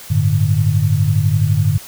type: chord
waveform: sine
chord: G suspended second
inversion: none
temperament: equal with one note detuned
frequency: 98 / 110 / 148.62 Hz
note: G2 / A2 / D3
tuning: 0 / 0 / +21 cents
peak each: -16 dBFS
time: 0.1-1.78 s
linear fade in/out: 10 ms
effects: white hiss -36 dBFS RMS until 1.87 s